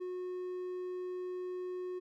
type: tone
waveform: triangle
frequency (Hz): 364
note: F#4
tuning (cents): -28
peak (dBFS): -35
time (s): 0-2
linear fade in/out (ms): 20
effects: none